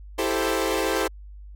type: chord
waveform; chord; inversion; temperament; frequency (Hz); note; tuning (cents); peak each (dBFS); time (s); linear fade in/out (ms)
sawtooth; A minor seventh; second; equal; 329.6 / 392 / 440 / 523.3; E4 / G4 / A4 / C5; 0 / 0 / 0 / 0; -24; 0.18-1.08; 10
effects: added 50 Hz sine -39 dBFS peak until 1.55 s + AAC 64 kbps